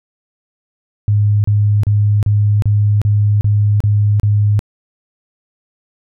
sine tone bursts, 103.83 Hz, G#2, in tune, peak -9 dBFS, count 9, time 1.08-4.592 s, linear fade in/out 0 ms, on 360 ms, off 34 ms, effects none

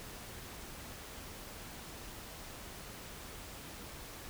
silence, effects pink hiss -48 dBFS RMS until 4.29 s

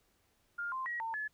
sine tone with pitch steps, 1408 / 1045 / 1907 / 904 / 1715 Hz, F6 / C6 / A#6 / A5 / A6, +14 / -2 / +39 / +47 / -45 cents, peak -35 dBFS, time 0.58-1.28 s, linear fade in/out 10 ms, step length 140 ms, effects pink hiss -73 dBFS RMS until 1.33 s

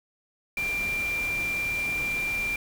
sine tone in noise, 2373 Hz, D7, 17 cents sharp, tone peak -26 dBFS, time 0.57-2.56 s, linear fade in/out 2 ms, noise pink, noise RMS -38 dBFS, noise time 0.57-2.56 s, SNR +9 dB, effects none

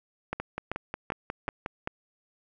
two click trains, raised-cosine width 0.5 ms, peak -17 / -15 dBFS, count 8 / 5, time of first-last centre 0.4-1.661 / 0.33-1.874 s, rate 5.55 / 2.59 Hz, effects none

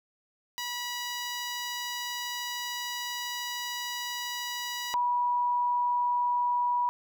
10% pulse / sine tone pair in turn, 973 / 973 Hz, B5 / B5, -26 / -26 cents, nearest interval unison, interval 0 cents, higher neither, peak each -24 dBFS, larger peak neither, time 0.58-4.94 / 4.94-6.89 s, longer first, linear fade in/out 0 ms, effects none

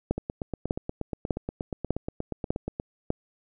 two click trains, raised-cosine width 2 ms, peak -11 / -17 dBFS, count 6 / 23, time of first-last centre 0.11-3.104 / 0.18-2.799 s, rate 1.67 / 8.4 Hz, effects none

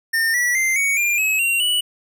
square tone with pitch steps, 1816 / 1946.3 / 2086 / 2236 / 2396 / 2568 / 2753 / 2950 Hz, A#6 / B6 / C7 / C#7 / D7 / E7 / F7 / F#7, -46 / -26 / -6 / +14 / +34 / -46 / -25 / -6 cents, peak -17 dBFS, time 0.13-1.81 s, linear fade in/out 10 ms, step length 210 ms, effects none

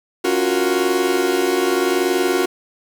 40% pulse chord, Gb major seventh, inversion second, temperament equal, 277.2 / 349.2 / 370 / 466.2 Hz, Db4 / F4 / Gb4 / Bb4, 0 / 0 / 0 / 0 cents, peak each -24 / -20 / -18 / -24 dBFS, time 0.24-2.46 s, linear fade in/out 10 ms, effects 7-bit

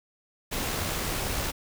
pink noise with amplitude modulation, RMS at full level -29 dBFS, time 0.51-1.52 s, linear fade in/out 20 ms, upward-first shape sine, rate 68.9 Hz, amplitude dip 25%, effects none

